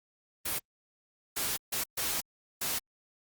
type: noise bursts at uneven times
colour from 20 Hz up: white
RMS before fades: -32 dBFS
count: 5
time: 0.45-0.59 / 1.36-1.57 / 1.72-1.84 / 1.97-2.21 / 2.61-2.79 s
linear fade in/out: 10 ms
effects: Opus 32 kbps